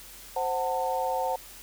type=chord; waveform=sine; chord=F# diminished; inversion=second; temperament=equal with one note detuned; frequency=523.3 / 740 / 896.4 Hz; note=C5 / F#5 / A5; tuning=0 / 0 / +32 cents; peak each=-30 dBFS; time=0.36-1.36 s; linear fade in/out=5 ms; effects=added 45 Hz sine -54 dBFS peak until 1.62 s + white hiss -47 dBFS RMS until 1.62 s